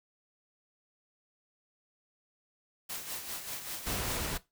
white noise with tremolo, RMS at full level -38 dBFS, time 2.89-4.26 s, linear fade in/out 10 ms, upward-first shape sine, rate 5.1 Hz, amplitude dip 55%
pink noise, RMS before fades -35 dBFS, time 3.86-4.38 s, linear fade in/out 10 ms
effects noise-tail reverb RT60 0.2 s tail -17 dB re dry

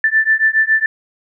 sine beating tone pair, 1762 / 1769.2 Hz, A6 / A6, +2 / +9 cents, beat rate 7.2 Hz, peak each -14 dBFS, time 0.04-0.86 s, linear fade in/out 2 ms, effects none

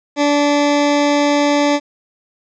20% pulse tone, 290 Hz, D4, 22 cents flat, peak -7 dBFS, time 0.16-1.8 s, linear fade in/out 50 ms, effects resampled to 16000 Hz + 8-bit

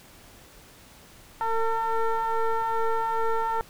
sine tone with frequency modulation, 450.8 Hz, A4, 42 cents sharp, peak -21 dBFS, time 1.41-3.61 s, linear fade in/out 0 ms, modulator 452 Hz, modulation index 1.9, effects tanh soft clip ceiling -18 dBFS + pink hiss -51 dBFS RMS until 3.69 s

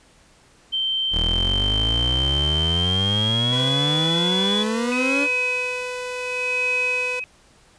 sine tone with pitch glide, 3119 to 3421 Hz, G7 to A7, -9 to -49 cents, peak -20 dBFS, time 0.72-4.64 s, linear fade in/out 20 ms, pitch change +160 cents, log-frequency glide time 2.7-3.85 s
30% pulse exponential sweep, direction up, 38.1 to 292.9 Hz, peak -19 dBFS, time 1.11-5.28 s, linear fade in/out 50 ms
sawtooth tone, 498.4 Hz, B4, 16 cents sharp, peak -24 dBFS, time 3.52-7.2 s, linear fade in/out 10 ms
sine tone with tremolo, 2536 Hz, D#7, 32 cents sharp, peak -19 dBFS, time 4.92-7.24 s, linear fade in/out 0 ms, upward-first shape sine, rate 0.68 Hz, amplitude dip 85%
effects pink hiss -54 dBFS RMS until 7.78 s + resampled to 22050 Hz

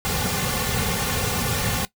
pink noise with comb filter, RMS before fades -24 dBFS, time 0.05-1.85 s, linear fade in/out 0 ms, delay 3.1 ms, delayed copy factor -0.95, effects noise-tail reverb RT60 0.1 s tail -17 dB re dry

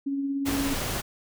sine tone with tremolo, 277.2 Hz, C#4, in tune, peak -24 dBFS, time 0.06-0.74 s, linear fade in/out 10 ms, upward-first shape triangle, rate 17 Hz, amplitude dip 35%
pink noise, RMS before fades -30 dBFS, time 0.45-1.02 s, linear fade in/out 20 ms
effects none

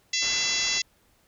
harmonic tone, 674 Hz, E5, 38 cents sharp, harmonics 3 / 4 / 5 / 6 / 7 / 8 / 9 / 10, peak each -32 / -32 / -32 / -32 / -32 / -32 / -32 / -32 dBFS, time 0.13-0.82 s, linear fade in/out 5 ms
white low-pass noise, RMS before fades -39 dBFS, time 0.21-0.8 s, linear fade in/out 20 ms, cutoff 3700 Hz, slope 24 dB/octave
effects pink hiss -64 dBFS RMS until 1.27 s

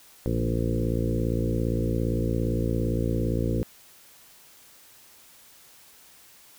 harmonic tone with a mistuned harmonic, 57.5 Hz, A#1, 23 cents flat, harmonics 1 / 2 / 3 / 4 / 5 / 6 / 7 / 8 / 9, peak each -29 / -28 / -33 / -32 / -33 / -33 / -38 / -34 / -36 dBFS, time 0.26-3.63 s, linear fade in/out 0 ms, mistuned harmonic 3, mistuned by -29 cents, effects white hiss -53 dBFS RMS until 6.58 s

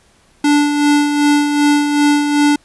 square tone with tremolo, 292.1 Hz, D4, 9 cents flat, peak -9 dBFS, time 0.44-2.56 s, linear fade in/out 5 ms, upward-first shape sine, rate 2.6 Hz, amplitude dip 50%, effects pink hiss -52 dBFS RMS until 2.64 s + resampled to 24000 Hz

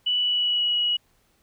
sine tone with pitch glide, 2960 to 2914 Hz, F#7 to F#7, 0 to -27 cents, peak -20 dBFS, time 0.06-0.97 s, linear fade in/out 10 ms, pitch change -27 cents, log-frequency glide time 0.18-0.77 s, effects pink hiss -65 dBFS RMS until 1.42 s

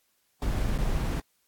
brown noise with dropouts, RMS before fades -27 dBFS, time 0.42-1.2 s, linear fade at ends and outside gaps 1 ms, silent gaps 0.779-0.785 s, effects white hiss -71 dBFS RMS until 1.47 s + AAC 64 kbps

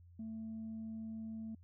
sine tone, 221.7 Hz, A3, 13 cents sharp, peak -40 dBFS, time 0.19-1.55 s, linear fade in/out 5 ms, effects tanh soft clip ceiling -39 dBFS + added 87 Hz sine -57 dBFS peak until 1.63 s

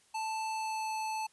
square tone with pitch glide, 880 to 873.9 Hz, A5 to A5, 0 to -12 cents, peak -34 dBFS, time 0.14-1.27 s, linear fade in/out 10 ms, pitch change -12 cents, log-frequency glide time 0.5-0.92 s, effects white hiss -66 dBFS RMS until 1.32 s + resampled to 24000 Hz

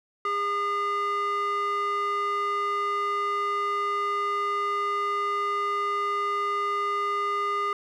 square tone with band-pass filter, 406.5 Hz, G#4, 37 cents flat, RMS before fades -27 dBFS, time 0.25-7.73 s, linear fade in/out 2 ms, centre 1300 Hz, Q 2.6, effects none

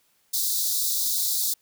white high-pass noise, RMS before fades -25 dBFS, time 0.33-1.54 s, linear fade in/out 10 ms, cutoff 3600 Hz, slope 96 dB/octave, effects white hiss -66 dBFS RMS until 1.61 s

